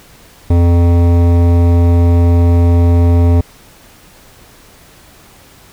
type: tone with hard clipping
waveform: sine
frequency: 86 Hz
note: F2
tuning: 26 cents flat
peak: -8 dBFS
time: 0.5-3.41 s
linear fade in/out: 5 ms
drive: 15 dB
effects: pink hiss -42 dBFS RMS until 5.72 s